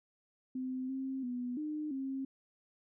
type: tone with pitch steps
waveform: sine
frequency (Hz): 257.8 / 265.6 / 246.6 / 303.7 / 268.1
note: C4 / C4 / B3 / D#4 / C4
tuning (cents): -26 / +26 / -2 / -42 / +42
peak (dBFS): -35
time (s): 0.55-2.25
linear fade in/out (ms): 5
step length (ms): 340
effects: none